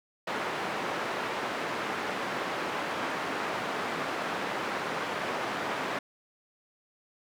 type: band-pass noise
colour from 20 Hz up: white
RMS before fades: -33 dBFS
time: 0.27-5.99 s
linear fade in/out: 5 ms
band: 210 to 1500 Hz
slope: 12 dB/octave
effects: none